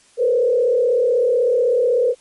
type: tone with frequency modulation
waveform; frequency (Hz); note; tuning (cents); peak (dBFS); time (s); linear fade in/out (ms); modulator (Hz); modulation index
sine; 490.2; B4; -13; -13; 0.17-2.15; 50; 36.1; 1
effects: white hiss -53 dBFS RMS until 2.2 s + MP3 48 kbps